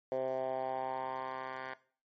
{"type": "tone with band-pass filter sweep", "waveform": "10% pulse", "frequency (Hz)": 130.81, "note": "C3", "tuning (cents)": 0, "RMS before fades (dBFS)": -37, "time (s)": [0.12, 1.74], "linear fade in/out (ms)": 0, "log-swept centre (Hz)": [550, 1400], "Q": 3.6, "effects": ["noise-tail reverb RT60 0.4 s tail -17 dB re dry", "MP3 32 kbps"]}